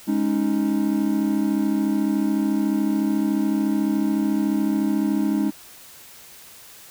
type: chord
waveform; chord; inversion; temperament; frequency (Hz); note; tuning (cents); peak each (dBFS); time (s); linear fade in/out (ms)
triangle; Ab suspended fourth; none; equal; 207.7 / 277.2 / 311.1; Ab3 / Db4 / Eb4; 0 / 0 / 0; -21 / -22 / -21; 0.07-5.51; 20
effects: white hiss -45 dBFS RMS until 6.9 s